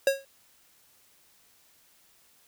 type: tone with exponential decay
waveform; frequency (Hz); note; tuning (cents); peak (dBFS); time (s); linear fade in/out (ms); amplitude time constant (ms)
square; 546; C#5; -26; -17; 0.07-0.25; 2; 39
effects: white hiss -62 dBFS RMS until 2.47 s